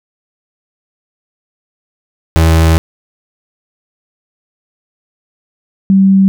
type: tone pair in turn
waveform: 35% pulse / sine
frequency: 81.2 / 193.24 Hz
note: E2 / G3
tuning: -26 / -25 cents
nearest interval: octave + minor third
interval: 1501 cents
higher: second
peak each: -4 dBFS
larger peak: neither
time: 2.36-2.78 / 5.9-6.28 s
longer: first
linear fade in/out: 0 ms
effects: none